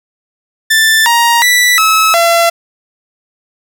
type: tone with pitch steps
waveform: sawtooth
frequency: 1769 / 939 / 1969 / 1295 / 678 Hz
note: A6 / A#5 / B6 / E6 / E5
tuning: +9 / +12 / -6 / -31 / +49 cents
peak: -3 dBFS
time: 0.7-2.5 s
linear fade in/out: 10 ms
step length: 360 ms
effects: none